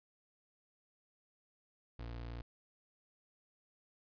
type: tone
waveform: 30% pulse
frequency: 58.27 Hz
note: A#1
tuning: in tune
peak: -40 dBFS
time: 1.99-2.42 s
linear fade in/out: 5 ms
effects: resampled to 11025 Hz